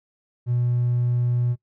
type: tone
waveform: triangle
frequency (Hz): 121.7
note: B2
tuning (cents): -25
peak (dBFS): -16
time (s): 0.46-1.56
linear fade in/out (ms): 50
effects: noise-tail reverb RT60 0.1 s tail -21 dB re dry + tanh soft clip ceiling -14 dBFS